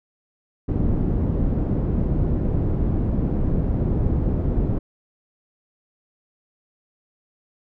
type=low-pass noise; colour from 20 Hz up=pink; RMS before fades=-21 dBFS; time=0.68-4.79 s; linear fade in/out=10 ms; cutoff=300 Hz; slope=12 dB/octave; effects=none